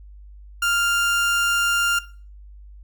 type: tone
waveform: 30% pulse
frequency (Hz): 1397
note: F6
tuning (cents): 0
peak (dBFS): -16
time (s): 0.62-1.99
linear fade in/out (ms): 5
effects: noise-tail reverb RT60 0.4 s tail -17 dB re dry + added 50 Hz sine -40 dBFS peak until 2.83 s